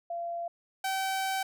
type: tone pair in turn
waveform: sine / sawtooth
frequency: 685 / 768.9 Hz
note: F5 / G5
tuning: -34 / -34 cents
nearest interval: major second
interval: 200 cents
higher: second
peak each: -32 / -25 dBFS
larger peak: second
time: 0.1-0.48 / 0.84-1.43 s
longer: second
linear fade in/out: 5 ms
effects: none